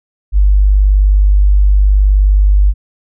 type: tone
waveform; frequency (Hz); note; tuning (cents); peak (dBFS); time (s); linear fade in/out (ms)
sine; 49.59; G1; +21; -5; 0.32-2.74; 50
effects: none